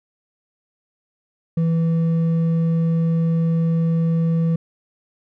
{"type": "tone with hard clipping", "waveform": "sine", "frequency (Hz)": 164.81, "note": "E3", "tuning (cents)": 0, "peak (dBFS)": -17, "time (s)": [1.57, 4.56], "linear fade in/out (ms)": 5, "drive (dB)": 4, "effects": []}